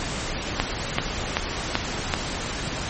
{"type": "click train", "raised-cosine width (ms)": 0.3, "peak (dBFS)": -3, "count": 5, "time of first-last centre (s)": [0.6, 2.138], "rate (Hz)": 2.6, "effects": ["pink hiss -29 dBFS RMS until 2.89 s", "MP3 32 kbps"]}